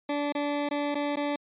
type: tone with dropouts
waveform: 20% pulse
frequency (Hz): 290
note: D4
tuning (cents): -22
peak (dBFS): -22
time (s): 0.09-1.36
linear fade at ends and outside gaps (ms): 5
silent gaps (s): 0.324-0.35 / 0.69-0.71 / 0.946-0.952 / 1.159-1.169
effects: resampled to 8000 Hz